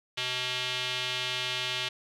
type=tone with band-pass filter; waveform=square; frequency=126.3 Hz; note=B2; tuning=39 cents sharp; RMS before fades=-32 dBFS; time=0.17-1.89 s; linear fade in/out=10 ms; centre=3200 Hz; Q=2.6; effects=none